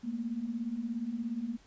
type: beating tone pair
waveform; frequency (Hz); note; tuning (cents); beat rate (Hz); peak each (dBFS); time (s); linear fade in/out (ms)
sine; 220 / 237; A3 / A#3; 0 / +29; 17; -38 / -34; 0.03-1.57; 20
effects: pink hiss -62 dBFS RMS until 1.66 s + resampled to 16000 Hz